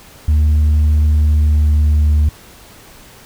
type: tone with pitch glide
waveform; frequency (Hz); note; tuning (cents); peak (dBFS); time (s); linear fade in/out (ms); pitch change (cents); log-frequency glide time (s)
sine; 75.9 to 74.9; D#2 to D2; -42 to +35; -6; 0.28-2.29; 5; -23; 1.19-2.17
effects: tanh soft clip ceiling -8 dBFS + pink hiss -41 dBFS RMS until 3.25 s